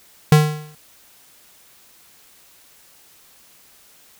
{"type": "tone with exponential decay", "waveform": "square", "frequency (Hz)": 151.9, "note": "D#3", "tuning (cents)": -41, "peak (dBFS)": -6, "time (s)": [0.32, 0.75], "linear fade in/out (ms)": 2, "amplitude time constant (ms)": 92, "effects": ["white hiss -51 dBFS RMS until 4.19 s"]}